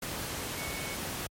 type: tone in noise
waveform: sine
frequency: 2217 Hz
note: C#7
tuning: in tune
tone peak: -41 dBFS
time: 0.57-0.95 s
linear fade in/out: 5 ms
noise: pink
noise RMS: -36 dBFS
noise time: 0.02-1.27 s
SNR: -8 dB
effects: high-pass 60 Hz 12 dB/octave + MP3 64 kbps